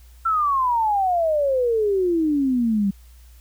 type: exponential sweep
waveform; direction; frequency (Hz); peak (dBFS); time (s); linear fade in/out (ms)
sine; down; 1360 to 192.4; -17; 0.25-2.91; 10
effects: added 60 Hz sine -44 dBFS peak until 3.4 s + white hiss -57 dBFS RMS until 3.4 s